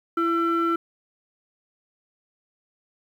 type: tone pair together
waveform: sine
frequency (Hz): 334.4 / 1345.3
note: E4 / E6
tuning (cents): +25 / +35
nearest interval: 2 octaves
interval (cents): 2410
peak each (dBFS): -21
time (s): 0.17-0.76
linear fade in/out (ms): 5
effects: tanh soft clip ceiling -16 dBFS + 9-bit